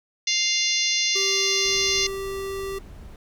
harmonic tone, 698.5 Hz, F5, in tune, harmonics 3 / 4 / 5 / 6 / 7 / 8 / 9, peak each -28 / -28 / -28 / -28 / -28 / -28 / -28 dBFS, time 0.27-2.07 s, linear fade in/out 5 ms
square tone, 390 Hz, G4, 9 cents flat, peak -29 dBFS, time 1.15-2.79 s, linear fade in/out 10 ms
brown noise, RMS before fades -41 dBFS, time 1.65-3.16 s, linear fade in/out 2 ms
effects none

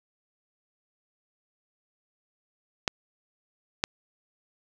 clicks, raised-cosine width 0.2 ms, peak -6 dBFS, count 2, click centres 2.878 / 3.839 s, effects none

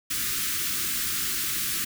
white band-stop noise, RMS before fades -28 dBFS, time 0.1-1.85 s, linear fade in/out 10 ms, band 380 to 1200 Hz, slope 48 dB/octave, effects none

